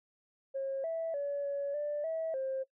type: tone with pitch steps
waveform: sine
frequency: 541 / 656 / 569 / 564 / 589 / 648 / 531 Hz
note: C#5 / E5 / C#5 / C#5 / D5 / E5 / C5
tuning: -42 / -9 / +45 / +30 / +5 / -30 / +25 cents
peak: -31 dBFS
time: 0.54-2.64 s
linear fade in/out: 20 ms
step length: 300 ms
effects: noise-tail reverb RT60 0.1 s tail -20 dB re dry + tanh soft clip ceiling -28 dBFS